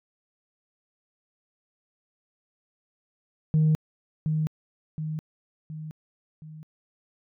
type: tone with echo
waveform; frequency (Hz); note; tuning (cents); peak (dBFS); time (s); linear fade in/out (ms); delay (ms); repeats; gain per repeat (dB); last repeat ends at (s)
sine; 155.56; D#3; 0; -16; 3.54-3.75; 0; 720; 4; -6; 6.63
effects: tanh soft clip ceiling -15 dBFS